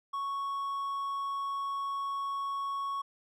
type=tone; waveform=triangle; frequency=1108.7 Hz; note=C#6; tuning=in tune; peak=-30 dBFS; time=0.13-3.02 s; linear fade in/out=10 ms; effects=none